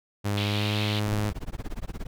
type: tone with pitch glide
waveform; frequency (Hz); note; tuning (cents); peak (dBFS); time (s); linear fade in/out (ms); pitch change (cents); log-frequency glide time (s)
sawtooth; 102.1 to 105.09; G#2 to G#2; -29 to +21; -21; 0.24-1.31; 20; +50; 0.4-0.7
type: band-pass noise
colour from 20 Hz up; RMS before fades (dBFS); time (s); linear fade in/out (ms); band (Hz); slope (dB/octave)
white; -34; 0.37-1; 5; 2200 to 4100; 48
type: noise with tremolo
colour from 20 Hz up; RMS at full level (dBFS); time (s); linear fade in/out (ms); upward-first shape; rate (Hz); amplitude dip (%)
brown; -30; 1.06-2.07; 5; sine; 17; 100
effects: none